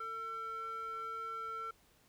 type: tone with band-pass filter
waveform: square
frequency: 449.5 Hz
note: A4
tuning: 37 cents sharp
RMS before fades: -42 dBFS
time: 0-1.71 s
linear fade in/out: 5 ms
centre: 1300 Hz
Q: 4.4
effects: pink hiss -68 dBFS RMS until 2.08 s